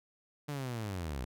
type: linear sweep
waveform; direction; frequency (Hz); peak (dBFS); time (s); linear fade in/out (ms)
sawtooth; down; 149.9 to 58; -32; 0.48-1.25; 10
effects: none